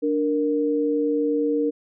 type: tone pair together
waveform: sine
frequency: 293.7 / 465.6 Hz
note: D4 / A#4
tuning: 0 / -2 cents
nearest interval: minor sixth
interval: 798 cents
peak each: -22 dBFS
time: 0.02-1.71 s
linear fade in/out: 20 ms
effects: none